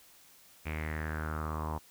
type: tone with low-pass filter sweep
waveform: sawtooth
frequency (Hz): 77.78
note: D#2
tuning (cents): 0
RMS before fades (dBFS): -36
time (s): 0.65-1.79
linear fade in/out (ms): 20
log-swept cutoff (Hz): 2400 to 930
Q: 6
effects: white hiss -59 dBFS RMS until 1.9 s